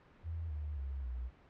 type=tone with pitch steps; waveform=sine; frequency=82.41 / 74.7 / 67.72 / 61.38 Hz; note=E2 / D2 / C#2 / B1; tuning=0 / +30 / -40 / -10 cents; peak=-37 dBFS; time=0.23-1.31 s; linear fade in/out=50 ms; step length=270 ms; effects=pink hiss -62 dBFS RMS until 1.49 s + low-pass 2000 Hz 12 dB/octave